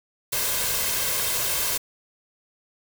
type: noise with comb filter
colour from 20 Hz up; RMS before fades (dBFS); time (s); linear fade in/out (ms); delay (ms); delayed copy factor
white; -25; 0.32-1.78; 10; 1.9; +0.55
effects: none